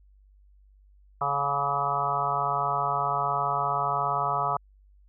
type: harmonic tone with a mistuned harmonic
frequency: 141.3 Hz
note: C#3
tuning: 34 cents sharp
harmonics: 1 / 3 / 4 / 5 / 6 / 7 / 8 / 9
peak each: -37 / -39 / -39 / -30 / -33 / -31 / -30 / -30 dBFS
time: 1.21-4.57 s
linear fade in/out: 5 ms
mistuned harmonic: 8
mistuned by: +33 cents
effects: added 49 Hz sine -54 dBFS peak until 5.08 s